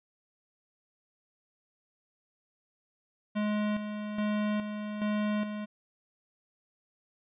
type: tone with tremolo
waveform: square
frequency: 210.1 Hz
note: G#3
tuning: 20 cents sharp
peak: -28 dBFS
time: 3.35-5.66 s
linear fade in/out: 20 ms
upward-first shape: square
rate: 1.2 Hz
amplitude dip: 55%
effects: resampled to 8000 Hz